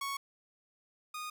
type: tone pair in turn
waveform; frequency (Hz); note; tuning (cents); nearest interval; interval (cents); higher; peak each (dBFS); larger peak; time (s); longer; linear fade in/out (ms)
sawtooth; 1108.7 / 1233.3; C#6 / D#6; 0 / -16; major second; 184; second; -31 / -35; first; 0.01-0.17 / 1.14-1.3; neither; 5
effects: none